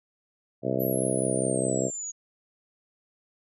harmonic tone, 64.9 Hz, C2, 13 cents flat, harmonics 2 / 3 / 4 / 5 / 6 / 7 / 8 / 9 / 10, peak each -33 / -33 / -33 / -33 / -33 / -33 / -33 / -33 / -33 dBFS, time 0.62-1.91 s, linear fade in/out 50 ms
sine exponential sweep, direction down, 12000 to 6645 Hz, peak -32 dBFS, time 0.79-2.12 s, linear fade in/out 20 ms
effects none

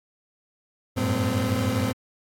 30% pulse tone cluster, 93.1 / 100.2 / 112.6 / 258.5 Hz, F#2 / G2 / A2 / C4, +11 / +38 / +40 / -21 cents, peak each -28 / -26 / -24 / -24 dBFS, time 0.96-1.93 s, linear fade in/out 20 ms, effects AAC 64 kbps

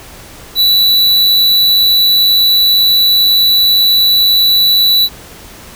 square tone, 3951 Hz, B7, in tune, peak -7 dBFS, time 0.55-5.09 s, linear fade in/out 50 ms, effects pink hiss -34 dBFS RMS until 5.75 s

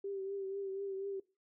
sine tone with vibrato, 391.2 Hz, G4, 4 cents flat, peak -37 dBFS, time 0.04-1.2 s, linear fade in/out 5 ms, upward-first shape triangle, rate 4.1 Hz, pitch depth 43 cents each way, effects noise-tail reverb RT60 0.3 s tail -21 dB re dry

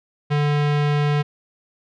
square tone with low-pass filter, 146.83 Hz, D3, in tune, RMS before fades -19 dBFS, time 0.3-1.23 s, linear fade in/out 20 ms, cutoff 3100 Hz, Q 1.1, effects none

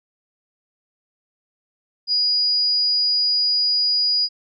sine tone, 4900 Hz, D#8, 27 cents flat, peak -16 dBFS, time 2.07-4.29 s, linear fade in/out 50 ms, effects none

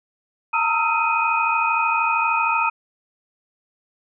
sine tone cluster, 889 / 922 / 1272 / 1356 / 2498 Hz, A5 / A#5 / D#6 / E6 / D#7, +18 / -19 / +38 / +49 / +6 cents, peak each -29 / -22 / -23 / -27 / -22 dBFS, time 0.53-2.7 s, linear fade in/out 10 ms, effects none

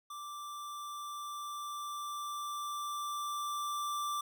square tone with level ramp, 1174.7 Hz, D6, in tune, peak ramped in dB -43 to -34 dBFS, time 0.1-4.21 s, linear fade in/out 5 ms, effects none

